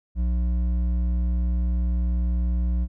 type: tone with hard clipping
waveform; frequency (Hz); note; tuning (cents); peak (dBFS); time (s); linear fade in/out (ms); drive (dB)
sine; 60.2; B1; -44; -22; 0.15-2.88; 50; 7
effects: none